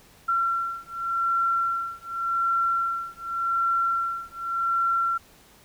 sine beating tone pair, 1361 / 1361.87 Hz, F6 / F6, -45 / -44 cents, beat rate 0.87 Hz, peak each -26 dBFS, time 0.28-5.18 s, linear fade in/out 10 ms, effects pink hiss -54 dBFS RMS until 5.64 s

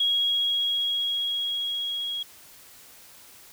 sine tone with level ramp, 3305 Hz, G#7, 9 cents flat, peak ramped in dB -20 to -28 dBFS, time 0-2.23 s, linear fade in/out 5 ms, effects white hiss -50 dBFS RMS until 3.52 s

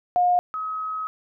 sine tone pair in turn, 715 / 1274 Hz, F5 / D#6, +41 / +41 cents, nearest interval minor seventh, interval 1000 cents, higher second, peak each -16 / -26 dBFS, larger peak first, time 0.16-0.39 / 0.54-1.07 s, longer second, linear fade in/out 0 ms, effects none

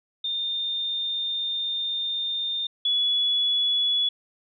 sine tone pair in turn, 3624 / 3400 Hz, A#7 / G#7, -50 / +40 cents, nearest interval minor second, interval 110 cents, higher first, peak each -25 / -20 dBFS, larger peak second, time 0.24-2.67 / 2.85-4.09 s, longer first, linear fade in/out 5 ms, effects none

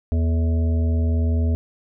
harmonic tone with a mistuned harmonic, 81 Hz, E2, 30 cents flat, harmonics 1 / 3 / 5 / 7 / 8, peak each -17 / -27 / -35 / -40 / -38 dBFS, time 0.12-1.55 s, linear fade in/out 0 ms, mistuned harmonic 5, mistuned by +88 cents, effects none

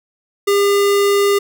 square tone, 402.8 Hz, G4, 47 cents sharp, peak -12 dBFS, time 0.47-1.39 s, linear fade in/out 10 ms, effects none

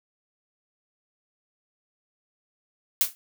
blue noise with exponential decay, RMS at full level -17 dBFS, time 3.01-3.15 s, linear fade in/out 0 ms, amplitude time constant 29 ms, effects none

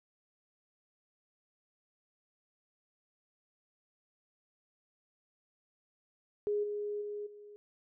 sine tone with level steps, 414.6 Hz, G#4, 3 cents flat, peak -29 / -34 / -37 / -49 dBFS, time 6.47-7.56 s, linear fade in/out 0 ms, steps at 6.63 / 7.01 / 7.26 s, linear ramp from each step 10 ms, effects none

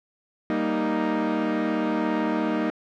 sawtooth chord, Eb major, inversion first, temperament equal, 196 / 233.1 / 311.1 Hz, G3 / Bb3 / Eb4, 0 / 0 / 0 cents, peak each -26 / -23 / -21 dBFS, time 0.5-2.7 s, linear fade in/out 0 ms, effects low-pass 2000 Hz 12 dB/octave

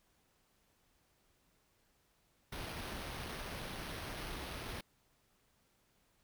pink noise with sample-and-hold, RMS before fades -44 dBFS, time 2.52-4.81 s, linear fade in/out 5 ms, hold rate 7350 Hz, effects pink hiss -74 dBFS RMS until 6.23 s

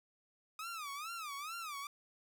sawtooth tone with vibrato, 1240 Hz, D#6, 6 cents flat, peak -38 dBFS, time 0.59-1.87 s, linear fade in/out 2 ms, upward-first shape sine, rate 2.3 Hz, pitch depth 190 cents each way, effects none

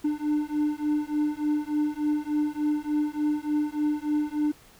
triangle beating tone pair, 297.4 / 300.8 Hz, D4 / D4, +22 / +42 cents, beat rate 3.4 Hz, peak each -25 dBFS, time 0.04-4.52 s, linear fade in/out 10 ms, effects pink hiss -54 dBFS RMS until 4.79 s

